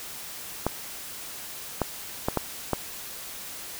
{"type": "clicks", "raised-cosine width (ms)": 1, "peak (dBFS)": -9, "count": 5, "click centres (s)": [0.666, 1.817, 2.285, 2.373, 2.733], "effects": ["white hiss -39 dBFS RMS until 3.79 s"]}